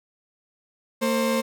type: tone pair together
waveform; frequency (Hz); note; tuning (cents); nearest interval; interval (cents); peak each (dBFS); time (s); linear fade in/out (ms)
35% pulse; 227.7 / 528.9; A#3 / C5; -40 / +19; octave + minor third; 1459; -22; 1.01-1.42; 20
effects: none